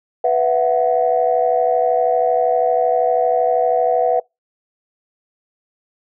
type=chord; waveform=sine; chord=B suspended fourth; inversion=none; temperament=equal with one note detuned; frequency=493.9 / 667.3 / 740 Hz; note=B4 / E5 / F#5; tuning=0 / +21 / 0 cents; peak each=-17 dBFS; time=0.24-4.2 s; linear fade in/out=5 ms; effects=noise-tail reverb RT60 0.2 s tail -26 dB re dry + tanh soft clip ceiling -4 dBFS